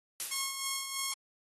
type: noise with exponential decay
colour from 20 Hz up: blue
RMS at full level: -31 dBFS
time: 0.2-0.66 s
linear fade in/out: 0 ms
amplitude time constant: 99 ms
type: tone with tremolo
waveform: 5% pulse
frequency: 1086 Hz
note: C#6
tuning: 36 cents flat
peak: -20 dBFS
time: 0.31-1.14 s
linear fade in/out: 5 ms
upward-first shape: sine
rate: 3.1 Hz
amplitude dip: 50%
effects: AAC 32 kbps